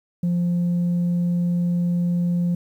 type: tone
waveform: sine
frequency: 174.61 Hz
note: F3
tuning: in tune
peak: -16 dBFS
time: 0.23-2.55 s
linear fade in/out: 5 ms
effects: tanh soft clip ceiling -17 dBFS + 9-bit